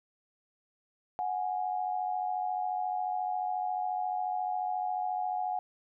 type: tone pair together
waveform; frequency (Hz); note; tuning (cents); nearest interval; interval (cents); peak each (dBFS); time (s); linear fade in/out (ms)
sine; 735.8 / 830; F#5 / G#5; -10 / -1; major second; 209; -31 / -35; 1.19-5.59; 0
effects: none